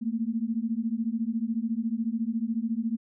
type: beating tone pair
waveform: sine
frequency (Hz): 220.5 / 234.5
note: A3 / A#3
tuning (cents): +4 / +11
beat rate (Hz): 14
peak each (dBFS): -29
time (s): 0.01-2.97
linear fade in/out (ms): 20
effects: none